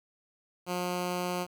10% pulse tone, 178.9 Hz, F3, 42 cents sharp, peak -22 dBFS, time 0.66-1.47 s, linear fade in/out 50 ms, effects 10-bit

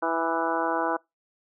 harmonic tone with a mistuned harmonic, 164.81 Hz, E3, in tune, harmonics 2 / 3 / 4 / 5 / 6 / 7 / 8 / 9, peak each -31 / -32 / -30 / -31 / -30 / -35 / -35 / -33 dBFS, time 0.02-0.97 s, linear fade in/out 10 ms, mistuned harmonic 7, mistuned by +41 cents, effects noise-tail reverb RT60 0.2 s tail -25 dB re dry

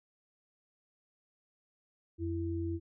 sine tone pair together, 88.2 / 333 Hz, F2 / E4, +18 / +18 cents, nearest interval octave + major seventh, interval 2300 cents, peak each -35 / -35 dBFS, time 2.18-2.8 s, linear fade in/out 50 ms, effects none

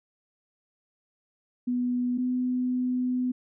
sine tone pair in turn, 246.7 / 251.2 Hz, B3 / B3, -2 / +30 cents, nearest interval unison, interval 32 cents, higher second, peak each -24 dBFS, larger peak neither, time 1.67-2.18 / 2.18-3.32 s, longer second, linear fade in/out 10 ms, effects none

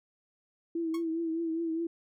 sine tone with vibrato, 328.8 Hz, E4, 4 cents flat, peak -29 dBFS, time 0.75-1.87 s, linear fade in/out 5 ms, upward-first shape triangle, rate 4.9 Hz, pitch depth 53 cents each way
sawtooth tone with exponential decay, 1097 Hz, C#6, 18 cents flat, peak -34 dBFS, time 0.94-1.05 s, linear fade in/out 5 ms, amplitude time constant 22 ms
effects none

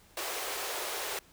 pink high-pass noise, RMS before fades -36 dBFS, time 0.17-1.19 s, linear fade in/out 2 ms, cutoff 370 Hz, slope 48 dB/octave, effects pink hiss -60 dBFS RMS until 1.32 s

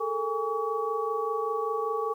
sine tone cluster, 426.4 / 451.5 / 818 / 1134 Hz, G#4 / A4 / G#5 / C#6, +46 / +45 / -26 / +39 cents, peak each -34 / -30 / -36 / -31 dBFS, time 0-2.14 s, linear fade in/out 10 ms, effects 10-bit

